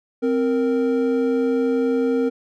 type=tone pair together; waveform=triangle; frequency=261.3 / 465.6 Hz; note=C4 / A#4; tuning=-2 / -2 cents; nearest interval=minor seventh; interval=1000 cents; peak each=-18 dBFS; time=0.22-2.3 s; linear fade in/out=20 ms; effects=none